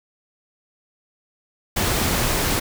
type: noise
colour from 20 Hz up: pink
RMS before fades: -21 dBFS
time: 1.76-2.6 s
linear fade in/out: 10 ms
effects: none